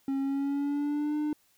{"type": "tone with pitch glide", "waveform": "triangle", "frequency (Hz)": [271.9, 300], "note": ["C#4", "D4"], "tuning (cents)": [-33, 37], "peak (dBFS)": -25, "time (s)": [0.08, 1.33], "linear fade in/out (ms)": 2, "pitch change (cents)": 170, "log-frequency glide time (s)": [0.2, 1.16], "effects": ["white hiss -67 dBFS RMS until 1.57 s"]}